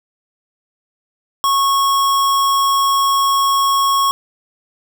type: tone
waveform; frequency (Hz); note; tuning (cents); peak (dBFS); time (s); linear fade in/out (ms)
square; 1100; C#6; -14; -13; 1.44-4.11; 0
effects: none